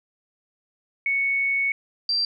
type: tone pair in turn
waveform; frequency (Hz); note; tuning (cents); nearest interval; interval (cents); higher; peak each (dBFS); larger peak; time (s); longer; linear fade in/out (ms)
sine; 2217 / 4707; C#7 / D8; 0 / +3; octave + minor second; 1303; second; -20 / -20; neither; 1.06-1.72 / 2.09-2.25; first; 2
effects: none